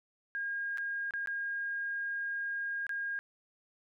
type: tone with dropouts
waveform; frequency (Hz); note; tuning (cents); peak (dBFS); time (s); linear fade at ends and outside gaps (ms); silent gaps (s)
sine; 1622; G#6; -41; -33; 0.35-3.19; 0; 0.774-0.782 / 1.108-1.137 / 1.26-1.273 / 2.867-2.893
effects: none